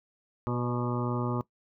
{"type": "harmonic tone with a mistuned harmonic", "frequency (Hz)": 121.6, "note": "B2", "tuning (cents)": -26, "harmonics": [1, 2, 3, 4, 5, 7, 8, 9, 10], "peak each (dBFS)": [-31, -33, -35, -40, -42, -41, -43, -41, -41], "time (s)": [0.47, 1.41], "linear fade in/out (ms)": 0, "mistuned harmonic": 4, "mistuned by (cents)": 23, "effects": ["noise-tail reverb RT60 0.1 s tail -19 dB re dry"]}